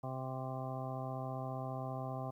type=harmonic tone; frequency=130.7 Hz; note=C3; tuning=1 cent flat; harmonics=1 / 2 / 3 / 4 / 5 / 6 / 8 / 9; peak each=-41 / -47 / -52 / -50 / -45 / -46 / -49 / -54 dBFS; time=0.03-2.31 s; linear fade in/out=10 ms; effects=12-bit